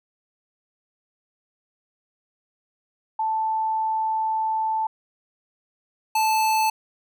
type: tone pair in turn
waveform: sine / square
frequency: 880 / 874.9 Hz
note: A5 / A5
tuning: 0 / -10 cents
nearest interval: unison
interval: 10 cents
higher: first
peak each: -21 / -19 dBFS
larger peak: second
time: 3.19-4.87 / 6.15-6.7 s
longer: first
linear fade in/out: 5 ms
effects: none